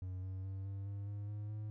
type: tone with pitch steps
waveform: triangle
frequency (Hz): 92.5 / 94.39 / 96.32 / 98.28 / 100.29 / 102.34 / 104.43 / 106.56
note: F#2 / F#2 / G2 / G2 / G2 / G#2 / G#2 / G#2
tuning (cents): 0 / +35 / -30 / +5 / +40 / -25 / +10 / +45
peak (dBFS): -38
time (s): 0.02-1.7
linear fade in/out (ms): 0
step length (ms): 210
effects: none